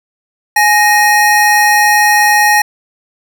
square tone pair together, 836.9 / 1864.7 Hz, G#5 / A#6, +13 / 0 cents, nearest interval octave + major second, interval 1387 cents, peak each -10 dBFS, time 0.56-2.62 s, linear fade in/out 5 ms, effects none

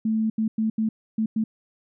sine tone bursts at uneven times, 220 Hz, A3, in tune, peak -20 dBFS, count 6, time 0.05-0.3 / 0.38-0.48 / 0.58-0.7 / 0.78-0.89 / 1.18-1.26 / 1.36-1.44 s, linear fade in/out 5 ms, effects none

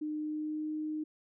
sine tone with pitch glide, 304.3 to 307.8 Hz, D#4 to D#4, -38 to -19 cents, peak -33 dBFS, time 0.01-1.04 s, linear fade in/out 10 ms, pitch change +19 cents, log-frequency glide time 0.16-0.71 s, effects none

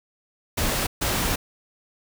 pink noise bursts at uneven times, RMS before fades -24 dBFS, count 2, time 0.57-0.87 / 1.01-1.36 s, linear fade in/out 10 ms, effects none

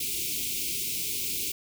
white band-stop noise, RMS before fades -31 dBFS, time 0-1.52 s, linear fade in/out 5 ms, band 440 to 2200 Hz, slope 96 dB/octave, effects none

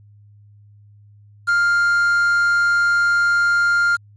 triangle tone with quantisation, 1400 Hz, F6, 4 cents sharp, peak -12 dBFS, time 1.47-3.97 s, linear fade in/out 20 ms, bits 6, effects added 103 Hz sine -45 dBFS peak until 4.16 s + resampled to 22050 Hz

